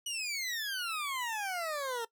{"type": "exponential sweep", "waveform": "20% pulse", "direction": "down", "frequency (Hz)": [2960, 449], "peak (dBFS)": -29, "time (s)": [0.06, 2.05], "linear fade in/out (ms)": 5, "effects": ["noise-tail reverb RT60 0.1 s tail -19 dB re dry"]}